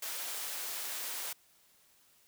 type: high-pass noise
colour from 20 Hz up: white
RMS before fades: -39 dBFS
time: 0.02-1.33 s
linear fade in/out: 5 ms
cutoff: 470 Hz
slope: 12 dB/octave
effects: white hiss -66 dBFS RMS until 2.27 s